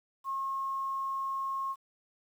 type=tone with quantisation; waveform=sine; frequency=1080 Hz; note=C#6; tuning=45 cents flat; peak=-31 dBFS; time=0.24-1.76 s; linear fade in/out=50 ms; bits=10; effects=none